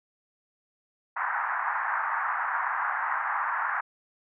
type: band-pass noise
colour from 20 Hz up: pink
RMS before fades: -29 dBFS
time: 1.16-3.81 s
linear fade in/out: 10 ms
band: 830 to 1800 Hz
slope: 48 dB/octave
effects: none